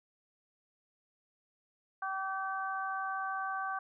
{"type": "harmonic tone", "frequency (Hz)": 384.8, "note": "G4", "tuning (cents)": -32, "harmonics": [2, 3, 4], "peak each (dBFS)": [-38, -37, -39], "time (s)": [2.02, 3.79], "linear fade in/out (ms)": 5, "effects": []}